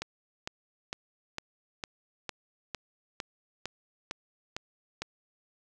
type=click train; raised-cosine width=0.2 ms; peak=-17 dBFS; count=12; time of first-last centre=0.02-5.02 s; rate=2.2 Hz; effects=none